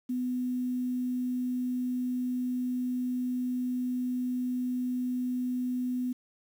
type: tone with quantisation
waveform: sine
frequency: 250 Hz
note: B3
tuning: 21 cents sharp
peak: -28 dBFS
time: 0.09-6.13 s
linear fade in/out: 10 ms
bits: 9
effects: none